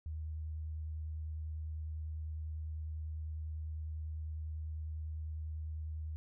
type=tone with vibrato; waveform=sine; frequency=78 Hz; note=D#2; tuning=5 cents sharp; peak=-38 dBFS; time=0.06-6.16 s; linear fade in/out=0 ms; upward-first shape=sine; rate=10 Hz; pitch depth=14 cents each way; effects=none